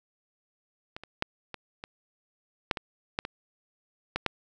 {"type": "clicks", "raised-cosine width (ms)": 0.3, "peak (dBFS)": [-22, -26, -10, -21, -22, -8, -17, -11, -18, -12, -9], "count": 11, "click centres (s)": [0.965, 1.036, 1.224, 1.543, 1.839, 2.712, 2.772, 3.189, 3.251, 4.16, 4.263], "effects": []}